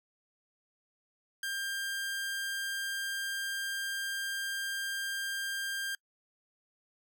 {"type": "tone", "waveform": "sawtooth", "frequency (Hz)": 1595, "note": "G6", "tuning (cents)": 30, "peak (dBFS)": -30, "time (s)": [1.43, 5.95], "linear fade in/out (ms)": 2, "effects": ["noise-tail reverb RT60 0.1 s tail -26 dB re dry"]}